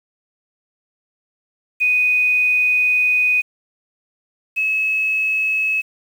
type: tone pair in turn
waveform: sine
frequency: 2489 / 2580 Hz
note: D#7 / E7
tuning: 0 / -38 cents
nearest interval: minor second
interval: 62 cents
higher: second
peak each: -13 / -16 dBFS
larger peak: first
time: 1.8-3.42 / 4.56-5.82 s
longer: first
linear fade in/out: 20 ms
effects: 7-bit